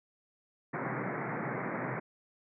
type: band-pass noise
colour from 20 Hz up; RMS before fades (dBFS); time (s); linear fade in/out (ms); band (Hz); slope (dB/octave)
pink; -36; 0.73-2; 10; 120 to 2200; 96
effects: none